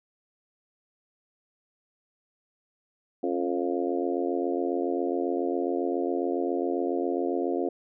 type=harmonic tone with a mistuned harmonic; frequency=87.31 Hz; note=F2; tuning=in tune; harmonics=3 / 4 / 5 / 6 / 7 / 8; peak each=-31 / -29 / -32 / -34 / -39 / -35 dBFS; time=3.23-7.69 s; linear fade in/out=5 ms; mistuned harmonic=3; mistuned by=+69 cents; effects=none